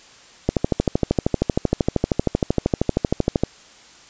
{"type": "click train", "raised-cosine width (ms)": 2, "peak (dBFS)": -3, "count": 39, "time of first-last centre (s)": [0.49, 3.436], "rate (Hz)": 12.9, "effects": ["white hiss -47 dBFS RMS until 4.09 s", "resampled to 16000 Hz"]}